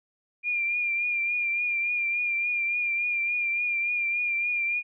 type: tone with vibrato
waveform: sine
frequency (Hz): 2400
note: D7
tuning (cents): +37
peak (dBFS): -24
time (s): 0.43-4.83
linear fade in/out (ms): 50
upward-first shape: triangle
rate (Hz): 3.5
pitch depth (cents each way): 42
effects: none